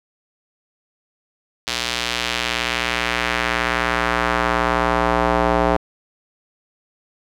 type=tone with band-pass filter sweep; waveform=square; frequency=59.5 Hz; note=A#1; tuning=36 cents sharp; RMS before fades=-20 dBFS; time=1.67-5.77 s; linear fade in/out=5 ms; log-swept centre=4100 to 740 Hz; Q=1.2; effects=none